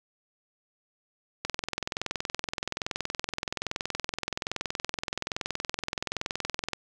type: click train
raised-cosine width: 0.2 ms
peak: -12 dBFS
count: 113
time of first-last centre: 1.45-6.733 s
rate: 21.2 Hz
effects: none